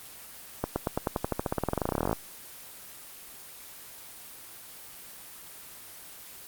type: accelerating click train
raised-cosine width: 1 ms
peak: -12 dBFS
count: 29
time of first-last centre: 0.64-2.13 s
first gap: 120 ms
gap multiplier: 0.93
effects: white hiss -46 dBFS RMS until 6.47 s + Opus 24 kbps